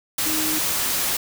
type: tone in noise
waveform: sine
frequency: 311.1 Hz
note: D#4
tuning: in tune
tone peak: -27 dBFS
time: 0.26-0.59 s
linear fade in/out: 5 ms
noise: white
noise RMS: -23 dBFS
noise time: 0.18-1.17 s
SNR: -7 dB
effects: none